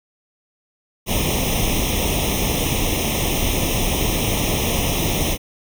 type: noise with comb filter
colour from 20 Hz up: pink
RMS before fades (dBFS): -20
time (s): 1.06-5.38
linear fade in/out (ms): 50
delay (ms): 0.33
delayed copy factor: +1
effects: none